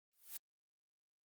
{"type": "noise with exponential growth", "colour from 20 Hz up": "blue", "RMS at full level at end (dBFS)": -42, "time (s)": [0.13, 0.37], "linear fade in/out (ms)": 2, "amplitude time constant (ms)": 51, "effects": ["Opus 32 kbps"]}